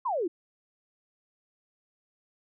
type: exponential sweep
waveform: sine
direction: down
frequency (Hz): 1108.7 to 311.7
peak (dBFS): -26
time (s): 0.05-0.28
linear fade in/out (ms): 10
effects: none